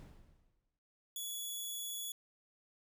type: noise with exponential decay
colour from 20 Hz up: brown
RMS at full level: -49 dBFS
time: 0-0.79 s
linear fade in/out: 0 ms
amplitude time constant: 170 ms
type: tone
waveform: 10% pulse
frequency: 3397 Hz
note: G#7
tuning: 38 cents sharp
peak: -32 dBFS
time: 1.16-2.12 s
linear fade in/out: 2 ms
effects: none